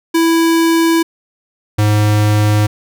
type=tone pair in turn; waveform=square; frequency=330 / 105.3 Hz; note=E4 / G#2; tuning=+2 / +24 cents; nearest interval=octave + minor sixth; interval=1978 cents; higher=first; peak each=-10 dBFS; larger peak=neither; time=0.14-1.03 / 1.78-2.67 s; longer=neither; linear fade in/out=10 ms; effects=none